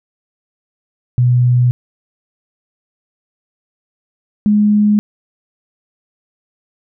sine tone pair in turn, 123.47 / 208.9 Hz, B2 / G#3, 0 / +10 cents, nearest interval major sixth, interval 910 cents, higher second, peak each -8 dBFS, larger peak neither, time 1.18-1.71 / 4.46-4.99 s, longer neither, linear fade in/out 0 ms, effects none

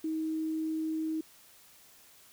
sine tone, 316.7 Hz, D#4, 31 cents sharp, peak -30 dBFS, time 0.04-1.21 s, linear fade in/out 5 ms, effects white hiss -58 dBFS RMS until 2.32 s

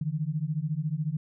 sine beating tone pair, 146.83 / 160.83 Hz, D3 / E3, 0 / -42 cents, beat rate 14 Hz, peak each -30 dBFS, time 0.01-1.17 s, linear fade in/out 5 ms, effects none

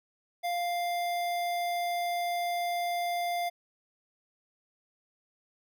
square tone with notch filter, 698.5 Hz, F5, in tune, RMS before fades -31 dBFS, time 0.43-3.5 s, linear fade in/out 20 ms, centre 7400 Hz, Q 1.7, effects none

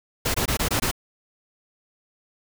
pink noise bursts, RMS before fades -23 dBFS, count 6, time 0.25-0.914 s, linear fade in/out 10 ms, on 94 ms, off 20 ms, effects none

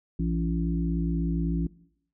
harmonic tone with a mistuned harmonic, 56.3 Hz, A1, 40 cents sharp, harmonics 1 / 3 / 5 / 6, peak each -29 / -27 / -32 / -38 dBFS, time 0.19-1.67 s, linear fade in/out 5 ms, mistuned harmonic 1, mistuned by +72 cents, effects noise-tail reverb RT60 0.7 s tail -20 dB re dry

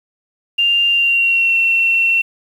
sine tone with pitch glide, 2794 to 2713 Hz, F7 to E7, 0 to +49 cents, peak -11 dBFS, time 0.58-2.22 s, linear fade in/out 10 ms, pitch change -51 cents, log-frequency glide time 0.89-1.55 s, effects 7-bit

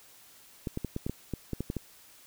clicks, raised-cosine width 3 ms, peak -19 dBFS, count 11, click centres 0.672 / 0.774 / 0.847 / 0.964 / 1.065 / 1.096 / 1.337 / 1.533 / 1.606 / 1.701 / 1.767 s, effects white hiss -56 dBFS RMS until 2.26 s

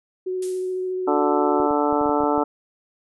sine tone with vibrato, 370 Hz, F#4, in tune, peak -23 dBFS, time 0.26-1.67 s, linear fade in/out 10 ms, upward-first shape sine, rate 14 Hz, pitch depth 11 cents each way
violet noise with exponential decay, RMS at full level -29 dBFS, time 0.42-0.93 s, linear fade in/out 5 ms, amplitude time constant 110 ms
harmonic tone, 146.83 Hz, D3, in tune, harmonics 2 / 3 / 4 / 5 / 6 / 7 / 8 / 9, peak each -23 / -24 / -26 / -27 / -24 / -33 / -33 / -28 dBFS, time 1.07-2.44 s, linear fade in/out 10 ms
clicks, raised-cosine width 2 ms, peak -22 dBFS, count 9, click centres 1.601 / 1.709 / 1.927 / 2.012 / 2.059 / 2.094 / 2.206 / 2.236 / 2.379 s
effects resampled to 24000 Hz

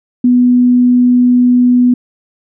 sine tone, 246.9 Hz, B3, in tune, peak -5 dBFS, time 0.24-1.94 s, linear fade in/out 5 ms, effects none

